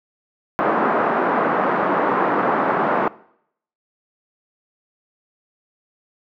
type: band-pass noise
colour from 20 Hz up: white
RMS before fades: -19 dBFS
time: 0.59-3.08 s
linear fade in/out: 0 ms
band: 190 to 1300 Hz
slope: 24 dB/octave
effects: noise-tail reverb RT60 0.7 s tail -21 dB re dry